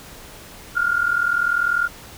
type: tone pair together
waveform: sine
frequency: 1396.9 / 1437 Hz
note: F6 / F6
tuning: 0 / +49 cents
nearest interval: unison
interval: 49 cents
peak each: -19 / -21 dBFS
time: 0.75-1.88 s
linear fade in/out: 20 ms
effects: pink hiss -41 dBFS RMS until 2.17 s

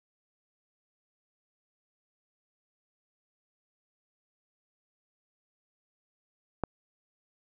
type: click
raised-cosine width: 1 ms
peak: -14 dBFS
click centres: 6.637 s
effects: none

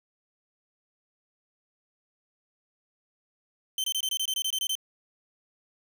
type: tone bursts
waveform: sawtooth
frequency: 3092 Hz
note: G7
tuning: 24 cents flat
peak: -23 dBFS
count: 12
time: 3.78-4.753 s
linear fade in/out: 2 ms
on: 60 ms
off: 23 ms
effects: none

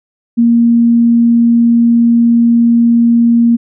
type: tone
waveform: sine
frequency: 234.2 Hz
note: A#3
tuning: 8 cents sharp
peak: -5 dBFS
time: 0.37-3.57 s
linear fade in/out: 20 ms
effects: none

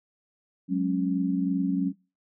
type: chord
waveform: sine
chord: F# suspended second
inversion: none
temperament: equal with one note detuned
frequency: 185 / 207.7 / 274.8 Hz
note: F#3 / G#3 / C#4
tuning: 0 / 0 / -15 cents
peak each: -26 / -32 / -26 dBFS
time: 0.68-1.93 s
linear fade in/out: 50 ms
effects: noise-tail reverb RT60 0.3 s tail -22 dB re dry

